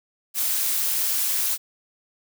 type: noise with amplitude modulation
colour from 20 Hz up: blue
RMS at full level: -21 dBFS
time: 0.34-1.58 s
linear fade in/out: 50 ms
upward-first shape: sine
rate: 226 Hz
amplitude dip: 55%
effects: none